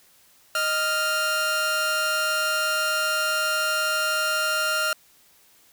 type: tone pair together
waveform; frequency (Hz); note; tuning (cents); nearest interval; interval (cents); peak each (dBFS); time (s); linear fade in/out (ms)
sawtooth; 622.2 / 1396.9; D#5 / F6; 0 / 0; octave + major second; 1400; -25 / -19; 0.55-4.93; 2
effects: white hiss -57 dBFS RMS until 5.72 s